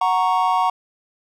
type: chord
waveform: triangle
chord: F# major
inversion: none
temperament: equal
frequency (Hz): 740 / 932.3 / 1108.7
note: F#5 / A#5 / C#6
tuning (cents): 0 / 0 / 0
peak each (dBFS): -18 / -18 / -19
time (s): 0.01-0.7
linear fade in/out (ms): 5
effects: none